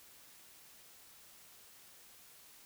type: silence
effects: white hiss -59 dBFS RMS until 2.65 s